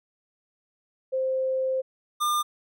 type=tone pair in turn; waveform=sine / square; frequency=523.3 / 1202.2 Hz; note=C5 / D6; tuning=0 / +40 cents; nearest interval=octave + major second; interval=1440 cents; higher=second; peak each=-23 dBFS; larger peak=neither; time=1.12-1.82 / 2.2-2.43 s; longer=first; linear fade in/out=20 ms; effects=none